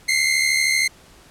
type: tone pair together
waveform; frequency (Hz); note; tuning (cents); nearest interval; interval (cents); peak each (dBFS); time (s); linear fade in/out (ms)
sawtooth; 2061 / 2134; C7 / C7; -27 / +34; minor second; 61; -16; 0.08-0.88; 10
effects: pink hiss -49 dBFS RMS until 1.3 s + low-pass 11000 Hz 12 dB/octave